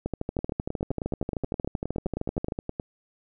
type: two click trains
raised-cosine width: 2 ms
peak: -15 / -16 dBFS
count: 33 / 24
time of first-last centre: 0.06-2.522 / 0.39-2.798 s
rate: 13 / 9.55 Hz
effects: none